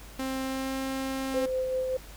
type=tone with pitch glide; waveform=sawtooth; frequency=264.1 to 266.4 Hz; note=C4 to C4; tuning=+16 to +31 cents; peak=-26 dBFS; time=0.19-1.46 s; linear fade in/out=5 ms; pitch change=+15 cents; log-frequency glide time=0.43-0.76 s
type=tone with tremolo; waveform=sine; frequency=516 Hz; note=C5; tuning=24 cents flat; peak=-25 dBFS; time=1.34-1.97 s; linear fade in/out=5 ms; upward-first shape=sine; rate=5.2 Hz; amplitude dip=30%
effects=added 50 Hz sine -47 dBFS peak until 2.16 s + pink hiss -49 dBFS RMS until 2.16 s